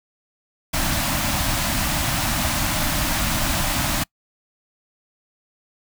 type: band-stop noise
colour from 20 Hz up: pink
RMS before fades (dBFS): -22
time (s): 0.73-4.04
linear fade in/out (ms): 10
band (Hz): 330 to 560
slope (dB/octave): 96
effects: noise-tail reverb RT60 0.1 s tail -26 dB re dry